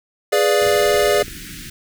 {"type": "chord", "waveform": "square", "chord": "G# diminished seventh", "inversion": "none", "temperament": "equal", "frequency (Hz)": [415.3, 493.9, 587.3, 698.5], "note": ["G#4", "B4", "D5", "F5"], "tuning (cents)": [0, 0, 0, 0], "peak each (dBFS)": [-18, -23, -18, -24], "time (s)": [0.32, 1.23], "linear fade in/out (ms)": 10}
{"type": "band-stop noise", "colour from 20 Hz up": "pink", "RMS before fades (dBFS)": -34, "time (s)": [0.61, 1.7], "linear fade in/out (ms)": 5, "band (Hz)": [350, 1500], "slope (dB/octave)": 48}
{"type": "clicks", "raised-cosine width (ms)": 3, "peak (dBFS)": -22, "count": 4, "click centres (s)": [0.666, 0.944, 1.229, 1.281]}
{"effects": []}